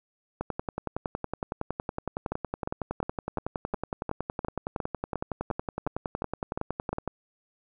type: two click trains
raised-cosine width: 1 ms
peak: -16 / -16 dBFS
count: 14 / 73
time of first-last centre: 2.32-6.93 / 0.41-7.077 s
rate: 2.82 / 10.8 Hz
effects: none